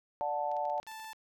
sine chord, D major, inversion none, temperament equal with one note detuned, 587.3 / 731.5 / 880 Hz, D5 / F#5 / A5, 0 / -20 / 0 cents, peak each -36 / -35 / -34 dBFS, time 0.21-0.8 s, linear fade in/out 0 ms
clicks, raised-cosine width 0.2 ms, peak -39 dBFS, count 11, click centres 0.516 / 0.567 / 0.653 / 0.699 / 0.78 / 0.83 / 0.867 / 0.916 / 0.998 / 1.045 / 1.132 s
sawtooth tone, 880 Hz, A5, in tune, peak -39 dBFS, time 0.87-1.13 s, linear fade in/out 2 ms
effects none

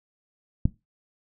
click, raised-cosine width 5 ms, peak -8 dBFS, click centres 0.655 s, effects noise-tail reverb RT60 0.2 s tail -17 dB re dry

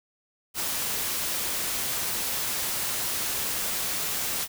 white noise, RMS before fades -29 dBFS, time 0.54-4.48 s, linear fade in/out 50 ms, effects none

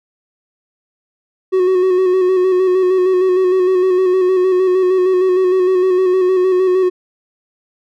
triangle tone with vibrato, 370 Hz, F#4, in tune, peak -8 dBFS, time 1.52-6.9 s, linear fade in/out 20 ms, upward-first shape square, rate 6.5 Hz, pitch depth 29 cents each way, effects none

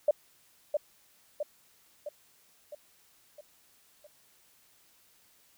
sine tone with echo, 594 Hz, D5, 20 cents sharp, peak -19 dBFS, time 0.08-0.11 s, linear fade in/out 5 ms, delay 660 ms, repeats 6, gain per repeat -5 dB, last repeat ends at 4.07 s, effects white hiss -64 dBFS RMS until 5.57 s

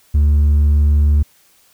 triangle tone with hard clipping, 73.42 Hz, D2, in tune, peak -8 dBFS, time 0.14-1.23 s, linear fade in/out 10 ms, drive 1 dB, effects white hiss -53 dBFS RMS until 1.73 s

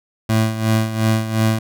25% pulse tone with tremolo, 110.6 Hz, A2, 9 cents sharp, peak -9 dBFS, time 0.29-1.59 s, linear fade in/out 5 ms, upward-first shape sine, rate 2.8 Hz, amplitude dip 70%, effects none

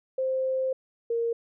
sine tone pair in turn, 523.3 / 464.6 Hz, C5 / A#4, 0 / -6 cents, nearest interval major second, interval 206 cents, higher first, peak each -24 dBFS, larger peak neither, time 0.18-0.73 / 1.1-1.33 s, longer first, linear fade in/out 5 ms, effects none

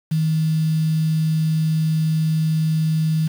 sine tone with quantisation, 158.2 Hz, D#3, 29 cents sharp, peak -16 dBFS, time 0.11-3.28 s, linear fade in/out 10 ms, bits 6, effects none

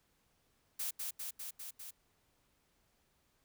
blue noise with echo, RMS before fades -38 dBFS, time 0.79-0.91 s, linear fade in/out 10 ms, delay 200 ms, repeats 5, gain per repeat -2 dB, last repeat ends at 1.91 s, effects pink hiss -75 dBFS RMS until 3.44 s

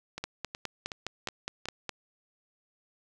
two click trains, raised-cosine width 0.2 ms, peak -20 / -16 dBFS, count 5 / 9, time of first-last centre 0.18-1.656 / 0.24-1.893 s, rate 2.71 / 4.84 Hz, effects none

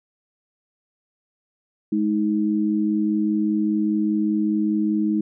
sine tone pair together, 210.6 / 315.6 Hz, G#3 / D#4, +24 / +25 cents, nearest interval perfect fifth, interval 701 cents, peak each -21 dBFS, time 1.92-5.21 s, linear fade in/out 5 ms, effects none

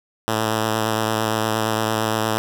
5% pulse tone with vibrato, 110 Hz, A2, in tune, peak -8 dBFS, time 0.28-2.38 s, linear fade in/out 0 ms, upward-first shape triangle, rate 8.7 Hz, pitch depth 24 cents each way, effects none

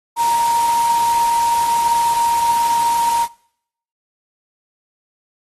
sine tone in noise, 935 Hz, A#5, 5 cents sharp, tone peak -13 dBFS, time 0.16-3.28 s, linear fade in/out 50 ms, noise white, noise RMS -27 dBFS, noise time 0.16-3.28 s, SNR +11 dB, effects noise-tail reverb RT60 0.7 s tail -23 dB re dry + AAC 32 kbps

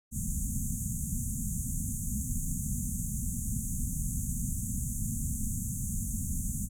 pink band-stop noise, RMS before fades -32 dBFS, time 0.11-6.69 s, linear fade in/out 50 ms, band 250 to 6500 Hz, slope 96 dB/octave, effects low-pass 11000 Hz 12 dB/octave

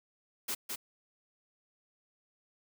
white noise with echo, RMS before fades -35 dBFS, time 0.48-0.55 s, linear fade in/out 10 ms, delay 210 ms, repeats 1, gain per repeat -3 dB, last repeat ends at 0.76 s, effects high-pass 150 Hz 12 dB/octave

